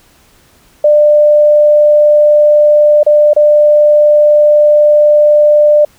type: tone with dropouts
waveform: sine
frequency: 596 Hz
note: D5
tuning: 25 cents sharp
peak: -3 dBFS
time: 0.84-5.85 s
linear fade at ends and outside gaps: 5 ms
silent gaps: 3.032-3.064 / 3.334-3.363 s
effects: pink hiss -47 dBFS RMS until 5.98 s